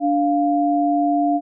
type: tone pair together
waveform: sine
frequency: 291.7 / 698.5 Hz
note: D4 / F5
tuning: -12 / 0 cents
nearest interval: octave + minor third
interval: 1512 cents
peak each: -18 dBFS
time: 0-1.41 s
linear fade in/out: 50 ms
effects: none